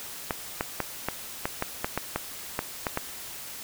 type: clicks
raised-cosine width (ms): 0.5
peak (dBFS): -11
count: 12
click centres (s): 0.308 / 0.609 / 0.803 / 1.086 / 1.455 / 1.624 / 1.845 / 1.976 / 2.16 / 2.591 / 2.868 / 2.974
effects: white hiss -40 dBFS RMS until 3.63 s